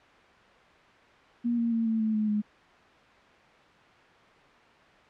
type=tone with pitch steps; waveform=sine; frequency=237.6 / 232.7 / 227.9 / 223.2 / 218.6 / 214.1 / 209.7 Hz; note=A#3 / A#3 / A#3 / A3 / A3 / A3 / G#3; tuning=+33 / -3 / -39 / +25 / -11 / -47 / +17 cents; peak=-24 dBFS; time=1.44-2.42 s; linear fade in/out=20 ms; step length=140 ms; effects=white hiss -55 dBFS RMS until 5.09 s + low-pass 2000 Hz 12 dB/octave